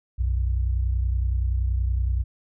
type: tone pair together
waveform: sine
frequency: 61.4 / 92 Hz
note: B1 / F#2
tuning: -9 / -9 cents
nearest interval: perfect fifth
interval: 700 cents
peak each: -21 / -28 dBFS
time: 0.18-2.24 s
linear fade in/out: 20 ms
effects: none